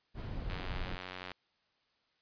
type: noise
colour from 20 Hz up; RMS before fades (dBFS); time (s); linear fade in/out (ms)
brown; -39; 0.14-0.98; 50
type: click train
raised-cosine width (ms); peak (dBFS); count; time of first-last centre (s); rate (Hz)
0.3; -26; 76; 0.5-1.317; 91.8
effects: white hiss -75 dBFS RMS until 2.21 s + resampled to 11025 Hz